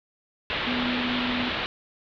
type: low-pass noise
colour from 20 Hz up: white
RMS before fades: -29 dBFS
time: 0.5-1.66 s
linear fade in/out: 0 ms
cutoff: 3800 Hz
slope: 48 dB/octave
type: tone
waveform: sine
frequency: 246.9 Hz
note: B3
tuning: in tune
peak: -27 dBFS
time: 0.66-1.5 s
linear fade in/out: 20 ms
effects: none